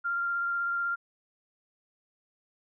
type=tone with vibrato; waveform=sine; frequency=1390 Hz; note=F6; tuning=9 cents flat; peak=-27 dBFS; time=0.04-0.96 s; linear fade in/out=20 ms; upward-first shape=sine; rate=16 Hz; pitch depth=10 cents each way; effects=none